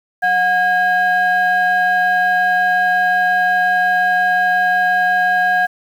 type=tone pair together; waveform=sine; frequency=727.4 / 1633 Hz; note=F#5 / G#6; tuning=-30 / -30 cents; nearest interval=octave + major second; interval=1400 cents; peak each=-13 dBFS; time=0.22-5.67 s; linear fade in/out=20 ms; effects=tanh soft clip ceiling -8 dBFS + 7-bit